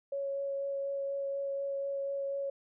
sine tone with vibrato, 554.4 Hz, C#5, in tune, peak -32 dBFS, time 0.12-2.5 s, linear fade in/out 5 ms, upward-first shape sine, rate 4.1 Hz, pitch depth 8 cents each way, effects none

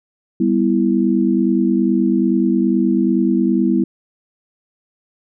sine chord, E minor, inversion first, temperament just, 197.78 / 247.2 / 329.6 Hz, G3 / B3 / E4, +16 / +2 / 0 cents, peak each -17 dBFS, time 0.4-3.84 s, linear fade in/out 5 ms, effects none

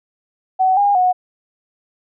sine tone with pitch steps, 752 / 811 / 732 Hz, F#5 / G#5 / F#5, +28 / -41 / -19 cents, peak -11 dBFS, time 0.59-1.13 s, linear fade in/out 20 ms, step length 180 ms, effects none

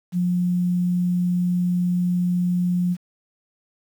sine tone with quantisation, 178.2 Hz, F3, 35 cents sharp, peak -18 dBFS, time 0.12-2.97 s, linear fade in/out 50 ms, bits 8, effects none

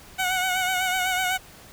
15% pulse tone with vibrato, 740 Hz, F#5, in tune, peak -16 dBFS, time 0.18-1.38 s, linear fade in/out 20 ms, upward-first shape sine, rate 8 Hz, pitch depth 41 cents each way, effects pink hiss -47 dBFS RMS until 1.72 s

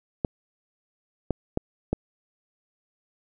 clicks, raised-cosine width 2 ms, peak -10 dBFS, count 4, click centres 0.248 / 1.307 / 1.574 / 1.93 s, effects none

